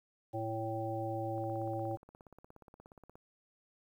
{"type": "harmonic tone", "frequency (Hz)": 111.5, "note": "A2", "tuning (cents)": 23, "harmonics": [1, 3, 5, 7], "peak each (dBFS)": [-40, -40, -40, -40], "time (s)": [0.33, 1.97], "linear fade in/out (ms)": 20}
{"type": "click train", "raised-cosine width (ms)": 1, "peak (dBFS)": -40, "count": 31, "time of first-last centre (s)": [1.38, 3.155], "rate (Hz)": 16.9}
{"effects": ["11-bit"]}